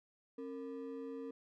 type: ring-modulated tone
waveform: triangle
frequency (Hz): 365.3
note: F#4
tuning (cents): -22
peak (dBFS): -37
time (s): 0.38-1.31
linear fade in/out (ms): 5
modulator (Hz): 94.4
effects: none